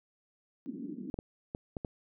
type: band-pass noise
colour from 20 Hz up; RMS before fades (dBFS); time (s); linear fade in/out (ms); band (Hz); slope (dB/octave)
pink; -41; 0.66-1.1; 0; 200 to 330; 48
type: clicks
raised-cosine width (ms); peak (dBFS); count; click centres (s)
2; -23; 5; 1.142 / 1.189 / 1.549 / 1.768 / 1.848
effects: none